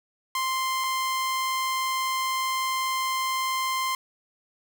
sawtooth tone pair in turn, 1046.5 / 1046.5 Hz, C6 / C6, 0 / 0 cents, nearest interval unison, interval 0 cents, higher neither, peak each -21 dBFS, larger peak neither, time 0.35-0.84 / 0.84-3.95 s, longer second, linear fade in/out 2 ms, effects none

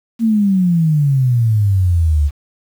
sine exponential sweep, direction down, 233.1 to 70.3 Hz, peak -10 dBFS, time 0.19-2.31 s, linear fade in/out 50 ms, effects 7-bit

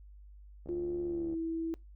click train, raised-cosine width 2 ms, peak -35 dBFS, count 51, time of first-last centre 0.66-1.34 s, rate 73.5 Hz
sine tone with pitch glide, 349.2 to 327.7 Hz, F4 to E4, 0 to -10 cents, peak -32 dBFS, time 0.69-1.74 s, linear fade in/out 0 ms, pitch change -110 cents, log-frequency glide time 1.04-1.34 s
effects noise-tail reverb RT60 0.2 s tail -24 dB re dry + added 50 Hz sine -50 dBFS peak until 1.95 s

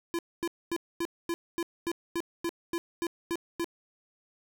square tone bursts, 339.4 Hz, F4, 49 cents flat, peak -29 dBFS, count 13, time 0.14-3.644 s, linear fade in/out 0 ms, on 48 ms, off 240 ms, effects none

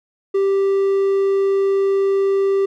triangle tone, 392 Hz, G4, in tune, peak -12 dBFS, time 0.34-2.66 s, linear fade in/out 10 ms, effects none

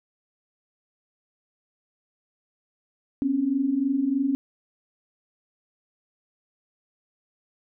sine tone pair together, 254 / 277.2 Hz, B3 / C#4, +49 / 0 cents, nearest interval major second, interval 151 cents, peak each -27 / -22 dBFS, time 3.22-4.35 s, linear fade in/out 0 ms, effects none

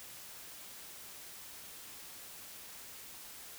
silence, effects white hiss -50 dBFS RMS until 3.58 s

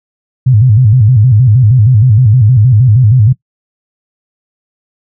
sine tone with vibrato, 116.54 Hz, A#2, in tune, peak -3 dBFS, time 0.46-3.33 s, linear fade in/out 10 ms, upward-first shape square, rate 6.4 Hz, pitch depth 180 cents each way, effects noise-tail reverb RT60 0.1 s tail -19 dB re dry

